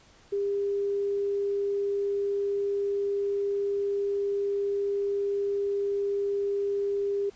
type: tone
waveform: sine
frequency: 401.4 Hz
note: G4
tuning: 41 cents sharp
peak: -25 dBFS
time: 0.32-7.3 s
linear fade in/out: 10 ms
effects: pink hiss -57 dBFS RMS until 7.35 s + resampled to 16000 Hz